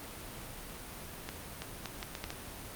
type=accelerating click train; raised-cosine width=0.2 ms; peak=-20 dBFS; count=7; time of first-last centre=1.29-2.304 s; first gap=330 ms; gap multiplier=0.72; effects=pink hiss -45 dBFS RMS until 2.75 s + Opus 32 kbps